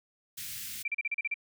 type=band-stop noise; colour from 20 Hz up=white; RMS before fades=-40 dBFS; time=0.37-0.83 s; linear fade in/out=10 ms; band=220 to 1800 Hz; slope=24 dB/octave
type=tone bursts; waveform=sine; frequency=2349 Hz; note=D7; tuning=in tune; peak=-28 dBFS; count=8; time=0.85-1.342 s; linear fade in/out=5 ms; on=30 ms; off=36 ms
effects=none

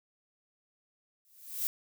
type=noise with exponential growth; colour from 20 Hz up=violet; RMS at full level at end=-29 dBFS; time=1.25-1.67 s; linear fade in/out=0 ms; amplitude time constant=91 ms; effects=none

